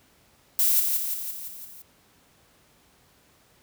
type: noise with echo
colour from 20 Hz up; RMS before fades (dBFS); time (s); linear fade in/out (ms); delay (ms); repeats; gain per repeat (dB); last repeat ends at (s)
violet; -21; 0.59-0.8; 2; 170; 6; -4; 1.82
effects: pink hiss -60 dBFS RMS until 3.62 s + high-pass 60 Hz 12 dB/octave